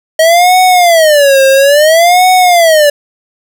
square tone with vibrato, 630 Hz, D#5, 21 cents sharp, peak -4 dBFS, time 0.19-2.9 s, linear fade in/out 5 ms, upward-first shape sine, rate 0.59 Hz, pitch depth 280 cents each way, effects none

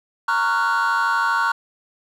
triangle chord, Gb major seventh, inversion first, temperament just, 925 / 1110 / 1387.5 / 1480 Hz, Bb5 / Db6 / F6 / Gb6, -14 / +2 / -12 / 0 cents, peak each -20 dBFS, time 0.28-1.52 s, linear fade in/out 5 ms, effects tanh soft clip ceiling -11 dBFS

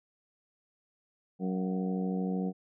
harmonic tone with a mistuned harmonic, 93.2 Hz, F#2, 13 cents sharp, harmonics 2 / 3 / 4 / 5 / 6 / 7 / 8, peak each -30 / -38 / -42 / -39 / -51 / -49 / -45 dBFS, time 1.39-2.53 s, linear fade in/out 50 ms, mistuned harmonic 7, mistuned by +83 cents, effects none

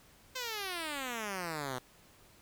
5% pulse exponential sweep, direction down, 525 to 122.3 Hz, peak -25 dBFS, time 0.35-1.79 s, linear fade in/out 10 ms, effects pink hiss -61 dBFS RMS until 2.41 s

